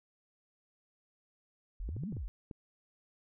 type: exponential two-way sweep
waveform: sine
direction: up then down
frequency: 36.83 to 233.5 to 36.83 Hz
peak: -36 dBFS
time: 1.8-2.28 s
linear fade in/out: 0 ms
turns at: 2.09 s
type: clicks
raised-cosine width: 3 ms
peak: -31 dBFS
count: 6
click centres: 1.89 / 1.966 / 2.036 / 2.125 / 2.168 / 2.512 s
effects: none